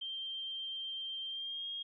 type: tone with pitch glide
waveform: sine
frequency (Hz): 3156 to 3250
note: G7 to G#7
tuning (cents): +11 to -38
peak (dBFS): -38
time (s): 0.01-1.83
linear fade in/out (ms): 10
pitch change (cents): +51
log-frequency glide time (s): 1.27-1.66
effects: none